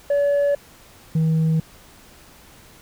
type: tone pair in turn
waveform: sine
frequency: 571 / 159.93 Hz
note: D5 / D#3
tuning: -49 / +48 cents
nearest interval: octave + minor seventh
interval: 2203 cents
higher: first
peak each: -13 dBFS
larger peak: neither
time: 0.1-0.55 / 1.15-1.6 s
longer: neither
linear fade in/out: 5 ms
effects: tanh soft clip ceiling -15 dBFS + pink hiss -48 dBFS RMS until 2.81 s